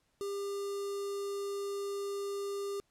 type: tone with notch filter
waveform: square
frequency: 400 Hz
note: G4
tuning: 35 cents sharp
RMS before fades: -37 dBFS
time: 0.21-2.8 s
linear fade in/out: 0 ms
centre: 2200 Hz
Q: 0.84
effects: pink hiss -75 dBFS RMS until 2.9 s + low-pass 11000 Hz 12 dB/octave